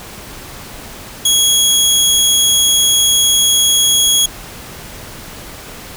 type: tone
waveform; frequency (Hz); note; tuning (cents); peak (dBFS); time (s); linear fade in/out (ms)
20% pulse; 3322; G#7; 0; -4; 1.25-4.26; 5
effects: pink hiss -32 dBFS RMS until 5.96 s